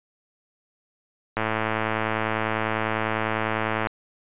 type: click train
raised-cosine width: 0.5 ms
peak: -9 dBFS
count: 276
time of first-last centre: 1.37-3.87 s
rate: 110 Hz
effects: resampled to 8000 Hz